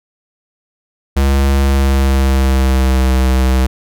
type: tone with pitch glide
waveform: square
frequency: 68.5 to 64.73 Hz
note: C#2 to C2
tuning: -20 to -18 cents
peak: -10 dBFS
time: 1.16-3.67 s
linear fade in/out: 10 ms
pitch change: -98 cents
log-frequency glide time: 1.62-3.08 s
effects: none